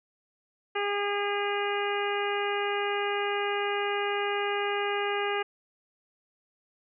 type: harmonic tone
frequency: 406.9 Hz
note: G#4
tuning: 35 cents flat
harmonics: 1 / 2 / 3 / 4 / 5 / 6 / 7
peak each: -30 / -33 / -35 / -36 / -37 / -38 / -38 dBFS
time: 0.75-5.43 s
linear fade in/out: 10 ms
effects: none